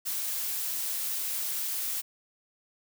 blue noise, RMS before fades -32 dBFS, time 0.05-2.02 s, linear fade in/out 20 ms, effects none

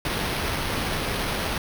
pink noise with sample-and-hold, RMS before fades -27 dBFS, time 0.05-1.58 s, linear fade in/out 2 ms, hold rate 7350 Hz, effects none

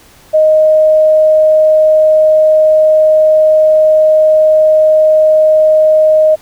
sine tone, 622.3 Hz, D#5, in tune, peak -4 dBFS, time 0.33-6.36 s, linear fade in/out 20 ms, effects pink hiss -42 dBFS RMS until 6.41 s

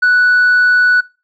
sine tone with tanh clipping, 1480 Hz, F#6, in tune, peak -8 dBFS, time 0.02-1.01 s, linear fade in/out 10 ms, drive 1 dB, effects noise-tail reverb RT60 0.3 s tail -23 dB re dry

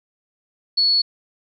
sine tone, 4399 Hz, C#8, 14 cents flat, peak -14 dBFS, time 0.77-1.02 s, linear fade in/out 10 ms, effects none

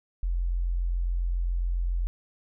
sine tone, 43.65 Hz, F1, in tune, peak -24 dBFS, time 0.23-2.07 s, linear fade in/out 0 ms, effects none

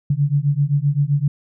sine beating tone pair, 139.7 / 147.4 Hz, C#3 / D3, +14 / +7 cents, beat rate 7.7 Hz, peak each -18 dBFS, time 0.1-1.28 s, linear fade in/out 5 ms, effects none

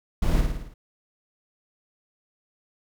brown noise with echo, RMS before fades -22 dBFS, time 0.22-0.41 s, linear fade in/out 5 ms, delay 55 ms, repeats 6, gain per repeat -4 dB, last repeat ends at 0.74 s, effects none

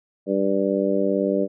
harmonic tone, 98 Hz, G2, in tune, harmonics 2 / 3 / 4 / 5 / 6, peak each -25 / -25 / -25 / -25 / -25 dBFS, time 0.26-1.48 s, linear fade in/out 50 ms, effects none

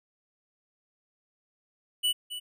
square tone with echo, 2960 Hz, F#7, in tune, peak -24 dBFS, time 2.03-2.13 s, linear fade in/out 20 ms, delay 270 ms, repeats 1, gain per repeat -11 dB, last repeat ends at 2.4 s, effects none

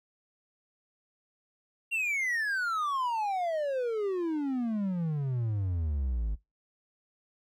triangle exponential sweep, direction down, 2784 to 50.2 Hz, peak -26 dBFS, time 1.91-6.36 s, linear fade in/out 20 ms, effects noise-tail reverb RT60 0.2 s tail -21 dB re dry

